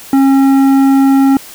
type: tone with tanh clipping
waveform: sine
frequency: 271.5 Hz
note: C#4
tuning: 36 cents flat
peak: -7 dBFS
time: 0.13-1.37 s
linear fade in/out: 2 ms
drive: 11 dB
effects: white hiss -33 dBFS RMS until 1.54 s